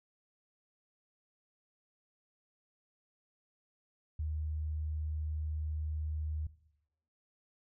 sine tone, 77 Hz, D#2, 17 cents flat, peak -33 dBFS, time 4.19-6.47 s, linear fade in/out 5 ms, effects noise-tail reverb RT60 0.8 s tail -18 dB re dry

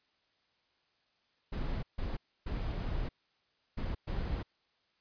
brown noise bursts at uneven times, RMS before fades -35 dBFS, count 5, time 1.52-1.83 / 1.98-2.17 / 2.46-3.09 / 3.77-3.95 / 4.07-4.43 s, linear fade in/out 10 ms, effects white hiss -74 dBFS RMS until 5 s + resampled to 11025 Hz

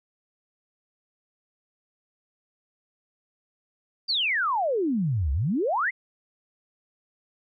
sine exponential two-way sweep, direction down then up, 4825 to 64 to 2198 Hz, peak -22 dBFS, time 4.08-5.91 s, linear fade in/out 20 ms, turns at 5.32 s, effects none

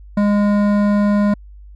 triangle tone with hard clipping, 205.3 Hz, G#3, 20 cents flat, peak -14 dBFS, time 0.17-1.34 s, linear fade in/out 5 ms, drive 17 dB, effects added 50 Hz sine -36 dBFS peak until 1.75 s

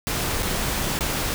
pink noise with dropouts, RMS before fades -25 dBFS, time 0.07-1.34 s, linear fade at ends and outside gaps 0 ms, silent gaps 0.424-0.429 / 0.99-1.008 s, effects none

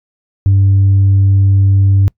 sine tone, 97.8 Hz, G2, 4 cents flat, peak -4 dBFS, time 0.46-2.08 s, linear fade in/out 0 ms, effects noise-tail reverb RT60 0.1 s tail -25 dB re dry + tanh soft clip ceiling -4 dBFS

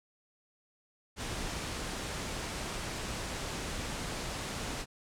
pink low-pass noise, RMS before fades -38 dBFS, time 1.16-4.86 s, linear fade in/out 50 ms, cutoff 9300 Hz, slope 24 dB/octave, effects none

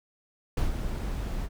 brown noise with ADSR envelope, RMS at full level -24 dBFS, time 0.57-1.49 s, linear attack 5 ms, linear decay 130 ms, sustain -7 dB, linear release 52 ms, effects none

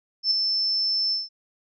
sine tone with ADSR envelope, 5300 Hz, E8, 9 cents sharp, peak -16 dBFS, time 0.23-1.29 s, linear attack 81 ms, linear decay 5 ms, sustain -5 dB, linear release 170 ms, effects none

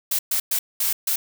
blue noise bursts at uneven times, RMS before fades -22 dBFS, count 5, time 0.11-0.19 / 0.31-0.4 / 0.51-0.59 / 0.8-0.93 / 1.07-1.16 s, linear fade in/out 5 ms, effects none

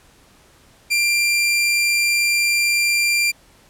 sawtooth tone, 2377 Hz, D7, 20 cents sharp, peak -12 dBFS, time 0.9-3.32 s, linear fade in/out 20 ms, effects pink hiss -52 dBFS RMS until 3.69 s + low-pass 12000 Hz 12 dB/octave

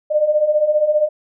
sine beating tone pair, 593 / 608 Hz, D5 / D#5, +17 / -40 cents, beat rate 15 Hz, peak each -19 / -14 dBFS, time 0.1-1.09 s, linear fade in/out 20 ms, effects none

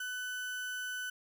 35% pulse tone, 1500 Hz, F#6, 23 cents sharp, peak -35 dBFS, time 0-1.1 s, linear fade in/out 5 ms, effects none

